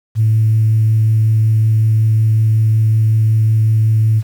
sine tone with vibrato, 110 Hz, A2, in tune, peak -8 dBFS, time 0.15-4.23 s, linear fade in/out 50 ms, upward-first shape triangle, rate 5.4 Hz, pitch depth 9 cents each way, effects tanh soft clip ceiling -4 dBFS + 7-bit

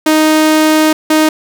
sawtooth tone pair in turn, 311.1 / 311.1 Hz, D#4 / D#4, 0 / 0 cents, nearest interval unison, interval 0 cents, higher neither, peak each -3 dBFS, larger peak neither, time 0.06-0.93 / 1.1-1.29 s, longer first, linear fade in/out 5 ms, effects none

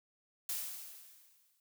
blue noise with exponential decay, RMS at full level -36 dBFS, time 0.49-1.6 s, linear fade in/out 2 ms, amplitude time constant 240 ms, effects none

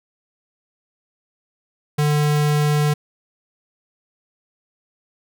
square tone, 148.7 Hz, D3, 22 cents sharp, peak -16 dBFS, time 1.98-2.94 s, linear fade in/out 10 ms, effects none

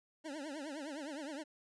25% pulse tone with vibrato, 293.7 Hz, D4, in tune, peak -38 dBFS, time 0.24-1.44 s, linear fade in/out 20 ms, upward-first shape triangle, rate 9.7 Hz, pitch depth 190 cents each way, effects resampled to 22050 Hz

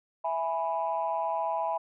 sine chord, E major, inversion none, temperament equal, 659.3 / 830.6 / 987.8 Hz, E5 / G#5 / B5, 0 / 0 / 0 cents, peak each -31 dBFS, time 0.24-1.78 s, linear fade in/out 10 ms, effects tanh soft clip ceiling -19 dBFS

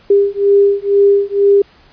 sine beating tone pair, 400 / 402.1 Hz, G4 / G4, +35 / +44 cents, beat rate 2.1 Hz, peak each -11 dBFS, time 0.1-1.62 s, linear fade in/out 5 ms, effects pink hiss -47 dBFS RMS until 1.92 s + resampled to 11025 Hz

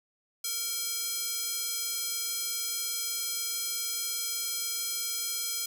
square tone with high-pass filter, 461.6 Hz, A#4, 17 cents flat, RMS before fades -33 dBFS, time 0.44-5.66 s, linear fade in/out 5 ms, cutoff 5300 Hz, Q 0.93, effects none

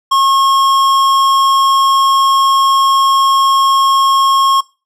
sine tone with tanh clipping, 1084 Hz, C#6, 39 cents flat, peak -10 dBFS, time 0.11-4.61 s, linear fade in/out 10 ms, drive 16 dB, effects noise-tail reverb RT60 0.3 s tail -21 dB re dry

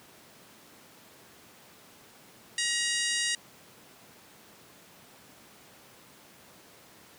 harmonic tone with a mistuned harmonic, 950 Hz, A#5, 33 cents sharp, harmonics 2 / 3 / 4 / 5 / 6 / 7 / 8 / 9 / 10, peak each -32 / -34 / -35 / -36 / -37 / -37 / -38 / -39 / -39 dBFS, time 2.58-3.35 s, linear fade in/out 2 ms, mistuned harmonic 9, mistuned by -33 cents, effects pink hiss -54 dBFS RMS until 7.18 s + high-pass 150 Hz 12 dB/octave

